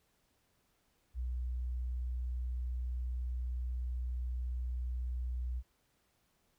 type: tone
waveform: sine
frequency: 61.6 Hz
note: B1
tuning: 4 cents flat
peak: -34 dBFS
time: 1.14-5.63 s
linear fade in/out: 50 ms
effects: pink hiss -75 dBFS RMS until 6.58 s